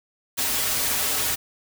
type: noise with comb filter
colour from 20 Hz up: white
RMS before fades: -24 dBFS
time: 0.37-1.36 s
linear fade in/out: 20 ms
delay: 5.8 ms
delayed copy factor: -0.85
effects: none